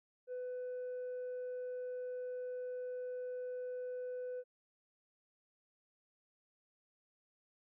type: tone with tanh clipping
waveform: sine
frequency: 500 Hz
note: B4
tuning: 21 cents sharp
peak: -40 dBFS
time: 0.27-4.44 s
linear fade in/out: 50 ms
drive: 1 dB
effects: none